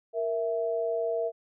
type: tone pair together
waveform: sine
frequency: 466.2 / 659.3 Hz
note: A#4 / E5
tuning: 0 / 0 cents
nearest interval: tritone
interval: 600 cents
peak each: -29 / -29 dBFS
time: 0.13-1.32 s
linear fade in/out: 50 ms
effects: none